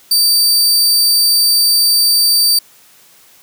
sawtooth tone, 4638 Hz, D8, 22 cents flat, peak -6 dBFS, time 0.11-2.59 s, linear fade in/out 5 ms, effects white hiss -46 dBFS RMS until 3.42 s + high-pass 100 Hz 12 dB/octave

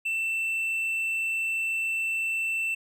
triangle tone, 2673 Hz, E7, 23 cents sharp, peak -24 dBFS, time 0.05-2.75 s, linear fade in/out 10 ms, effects none

